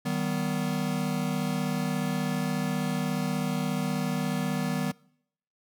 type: chord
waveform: square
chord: Eb augmented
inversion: none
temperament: equal with one note detuned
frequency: 155.56 / 192.08 / 246.9 Hz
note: Eb3 / G3 / B3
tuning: 0 / -35 / 0 cents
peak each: -32 dBFS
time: 0.05-4.92 s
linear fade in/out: 10 ms
effects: noise-tail reverb RT60 0.7 s tail -24 dB re dry